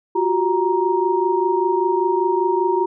sine tone cluster, 356 / 381.1 / 937 Hz, F4 / G4 / A#5, +33 / -49 / +9 cents, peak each -20 dBFS, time 0.15-2.86 s, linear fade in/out 10 ms, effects none

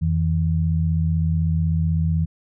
sine tone pair together, 85.6 / 161.59 Hz, F2 / E3, -34 / -34 cents, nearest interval major seventh, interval 1100 cents, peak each -20 dBFS, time 0.01-2.26 s, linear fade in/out 20 ms, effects none

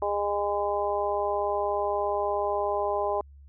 harmonic tone, 204.1 Hz, G#3, 30 cents flat, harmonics 2 / 3 / 4 / 5, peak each -30 / -29 / -30 / -32 dBFS, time 0.02-3.21 s, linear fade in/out 2 ms, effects added 70 Hz sine -47 dBFS peak until 3.48 s

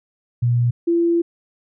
sine tone pair in turn, 120.4 / 339.5 Hz, B2 / F4, -44 / -49 cents, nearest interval octave + tritone, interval 1795 cents, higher second, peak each -14 dBFS, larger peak neither, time 0.42-0.71 / 0.87-1.22 s, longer second, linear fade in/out 10 ms, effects none

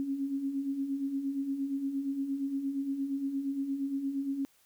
sine beating tone pair, 268.1 / 276.7 Hz, C4 / C#4, +42 / -3 cents, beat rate 8.6 Hz, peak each -39 / -31 dBFS, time 0-4.45 s, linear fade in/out 0 ms, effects white hiss -66 dBFS RMS until 4.65 s

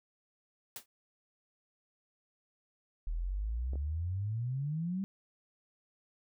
white noise with exponential decay, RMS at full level -38 dBFS, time 0.76-0.86 s, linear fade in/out 2 ms, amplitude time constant 21 ms
sine exponential sweep, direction up, 38.45 to 198.5 Hz, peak -32 dBFS, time 3.07-5.04 s, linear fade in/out 0 ms
clicks, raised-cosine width 2 ms, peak -33 dBFS, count 2, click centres 3.734 / 3.756 s
effects none

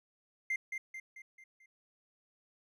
triangle tone with echo, 2093 Hz, C7, in tune, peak -28 dBFS, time 0.5-0.56 s, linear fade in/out 5 ms, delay 220 ms, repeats 5, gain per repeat -6 dB, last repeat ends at 1.66 s, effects tanh soft clip ceiling -26 dBFS

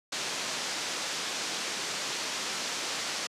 white low-pass noise, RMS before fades -34 dBFS, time 0.12-3.27 s, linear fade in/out 5 ms, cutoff 6700 Hz, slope 24 dB/octave, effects high-pass 200 Hz 12 dB/octave + resampled to 32000 Hz

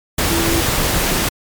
sine tone in noise, 333.7 Hz, E4, 21 cents sharp, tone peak -18 dBFS, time 0.3-0.61 s, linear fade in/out 5 ms, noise pink, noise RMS -17 dBFS, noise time 0.18-1.29 s, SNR -4 dB, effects MP3 96 kbps

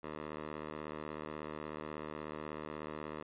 10% pulse tone with band-pass filter, 76.4 Hz, D#2, 31 cents flat, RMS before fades -44 dBFS, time 0.03-3.23 s, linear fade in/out 10 ms, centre 870 Hz, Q 0.64, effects resampled to 8000 Hz

